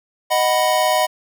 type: chord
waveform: square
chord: B major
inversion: first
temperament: equal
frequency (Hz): 622.3 / 740 / 987.8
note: D#5 / F#5 / B5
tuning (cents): 0 / 0 / 0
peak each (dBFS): -19 / -20 / -21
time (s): 0.3-1.07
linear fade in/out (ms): 20
effects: none